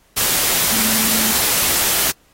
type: tone in noise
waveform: sine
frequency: 220 Hz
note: A3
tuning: in tune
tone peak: -25 dBFS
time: 0.71-1.33 s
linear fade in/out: 20 ms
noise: white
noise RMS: -17 dBFS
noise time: 0.16-2.12 s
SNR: -11 dB
effects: pink hiss -56 dBFS RMS until 2.33 s + AAC 48 kbps